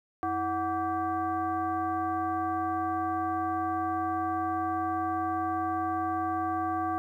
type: tone with frequency modulation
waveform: sine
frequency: 740 Hz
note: F#5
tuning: in tune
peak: -27 dBFS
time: 0.23-6.98 s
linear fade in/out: 0 ms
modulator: 415 Hz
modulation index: 1.2
effects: 11-bit